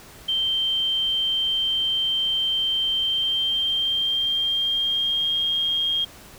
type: tone with pitch glide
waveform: sine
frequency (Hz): 3130 to 3233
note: G7 to G#7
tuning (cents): -3 to -47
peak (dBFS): -20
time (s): 0.28-6.05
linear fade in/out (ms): 10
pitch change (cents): +56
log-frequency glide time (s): 2.96-5.35
effects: pink hiss -45 dBFS RMS until 6.38 s